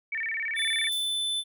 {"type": "tone with vibrato", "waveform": "sine", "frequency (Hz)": 2022, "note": "B6", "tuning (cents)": 40, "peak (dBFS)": -28, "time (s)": [0.12, 0.89], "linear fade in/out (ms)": 5, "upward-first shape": "square", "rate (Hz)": 18, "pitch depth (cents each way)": 200}
{"type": "tone with pitch glide", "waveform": "square", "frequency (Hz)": [3495, 3517], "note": ["A7", "A7"], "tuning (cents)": [-12, -1], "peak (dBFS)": -27, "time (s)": [0.55, 1.44], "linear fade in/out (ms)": 50, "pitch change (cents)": 11, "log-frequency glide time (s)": [0.75, 0.8]}
{"type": "noise with exponential decay", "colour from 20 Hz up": "violet", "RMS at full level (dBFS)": -39, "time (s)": [0.92, 1.43], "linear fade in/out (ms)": 2, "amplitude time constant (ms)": 110}
{"effects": []}